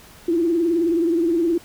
sine tone with vibrato, 336.2 Hz, E4, 34 cents sharp, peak -16 dBFS, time 0.28-1.58 s, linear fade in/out 5 ms, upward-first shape triangle, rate 19 Hz, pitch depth 99 cents each way, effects pink hiss -46 dBFS RMS until 1.64 s

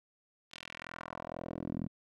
10% pulse tone with band-pass filter sweep, 42.11 Hz, E1, 38 cents sharp, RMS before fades -42 dBFS, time 0.51-1.88 s, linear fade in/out 20 ms, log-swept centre 3700 to 200 Hz, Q 1.7, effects none

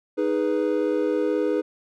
triangle chord, G# minor, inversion second, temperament equal, 311.1 / 415.3 / 493.9 Hz, D#4 / G#4 / B4, 0 / 0 / 0 cents, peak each -23 dBFS, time 0.17-1.62 s, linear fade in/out 20 ms, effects none

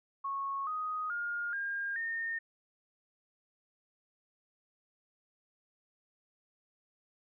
sine tone with pitch steps, 1100 / 1249.1 / 1418.3 / 1610.5 / 1828.7 Hz, C#6 / D#6 / F6 / G6 / A#6, -14 / +6 / +26 / +46 / -34 cents, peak -33 dBFS, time 0.24-2.39 s, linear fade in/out 10 ms, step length 430 ms, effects none

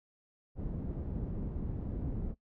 pink low-pass noise, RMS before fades -37 dBFS, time 0.55-2.35 s, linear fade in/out 50 ms, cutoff 270 Hz, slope 12 dB/octave, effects noise-tail reverb RT60 0.1 s tail -20 dB re dry

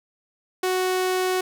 sawtooth tone, 370 Hz, F#4, in tune, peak -17 dBFS, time 0.63-1.41 s, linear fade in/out 5 ms, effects none

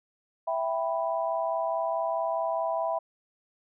sine chord, E minor, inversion none, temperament equal, 659.3 / 784 / 987.8 Hz, E5 / G5 / B5, 0 / 0 / 0 cents, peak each -28 / -33 / -32 dBFS, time 0.47-2.99 s, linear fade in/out 10 ms, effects none

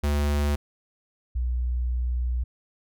square / sine tone pair in turn, 72.8 / 61.22 Hz, D2 / B1, -15 / -15 cents, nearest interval minor third, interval 300 cents, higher first, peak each -22 / -23 dBFS, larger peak first, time 0.03-0.56 / 1.35-2.44 s, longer second, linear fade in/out 10 ms, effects none

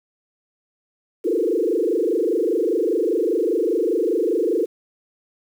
sine tone with frequency modulation, 400.2 Hz, G4, 36 cents sharp, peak -17 dBFS, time 1.24-4.66 s, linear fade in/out 20 ms, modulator 25 Hz, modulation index 3.3, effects 8-bit

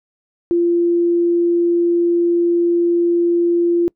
sine tone, 344.2 Hz, F4, 25 cents flat, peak -12 dBFS, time 0.51-3.88 s, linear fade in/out 0 ms, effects noise-tail reverb RT60 0.1 s tail -26 dB re dry

